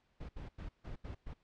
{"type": "noise bursts at uneven times", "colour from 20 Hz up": "brown", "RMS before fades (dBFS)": -44, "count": 6, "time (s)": [[0.2, 0.29], [0.36, 0.49], [0.58, 0.69], [0.84, 0.96], [1.04, 1.15], [1.26, 1.34]], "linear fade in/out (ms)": 10, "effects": ["pink hiss -75 dBFS RMS until 1.43 s", "low-pass 4000 Hz 12 dB/octave"]}